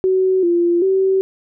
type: tone with pitch steps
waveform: sine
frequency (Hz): 375.6 / 345.2 / 382.6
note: F#4 / F4 / G4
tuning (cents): +26 / -20 / -42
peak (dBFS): -12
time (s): 0.04-1.21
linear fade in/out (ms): 0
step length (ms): 390
effects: none